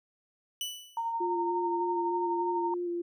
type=tone with exponential decay; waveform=sawtooth; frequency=2972 Hz; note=F#7; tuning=7 cents sharp; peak=-27 dBFS; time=0.61-1.12 s; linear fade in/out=1 ms; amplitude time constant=110 ms
type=tone with tremolo; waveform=sine; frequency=920 Hz; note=A#5; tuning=23 cents flat; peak=-28 dBFS; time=0.97-2.74 s; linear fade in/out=2 ms; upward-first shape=sine; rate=12 Hz; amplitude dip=35%
type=tone with vibrato; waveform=sine; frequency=349.2 Hz; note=F4; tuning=in tune; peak=-30 dBFS; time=1.2-3.02 s; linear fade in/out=10 ms; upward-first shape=square; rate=3.3 Hz; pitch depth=16 cents each way
effects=none